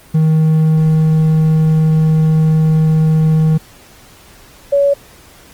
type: tone pair in turn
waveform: triangle / sine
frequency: 157.7 / 563.6 Hz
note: D#3 / C#5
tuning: +24 / +29 cents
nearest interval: octave + minor seventh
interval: 2205 cents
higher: second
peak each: -6 / -8 dBFS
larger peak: first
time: 0.14-3.58 / 4.72-4.94 s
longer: first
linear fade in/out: 10 ms
effects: pink hiss -42 dBFS RMS until 5.53 s + Opus 24 kbps